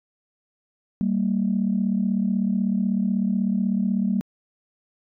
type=tone pair together; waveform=sine; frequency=193.85 / 230 Hz; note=G3 / A#3; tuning=-19 / -23 cents; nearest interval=minor third; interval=296 cents; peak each=-21 / -23 dBFS; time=1.01-4.21 s; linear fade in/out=0 ms; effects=tanh soft clip ceiling -12 dBFS